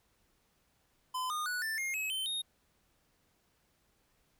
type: tone with pitch steps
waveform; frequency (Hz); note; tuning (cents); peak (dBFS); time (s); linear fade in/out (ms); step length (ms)
square; 1018 / 1224.7 / 1473.3 / 1772.4 / 2132 / 2565 / 3086 / 3713; C6 / D#6 / F#6 / A6 / C7 / E7 / G7 / A#7; -48 / -28 / -8 / +12 / +32 / -48 / -28 / -8; -34; 1.14-2.42; 10; 160
effects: pink hiss -73 dBFS RMS until 4.39 s